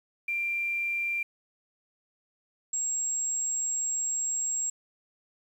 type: tone pair in turn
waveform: sine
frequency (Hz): 2372 / 7583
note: D7 / A#8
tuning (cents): +17 / +29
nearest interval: octave + minor sixth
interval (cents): 2012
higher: second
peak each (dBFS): -27 / -27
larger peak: neither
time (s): 0.28-1.23 / 2.73-4.7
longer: second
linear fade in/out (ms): 5
effects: 9-bit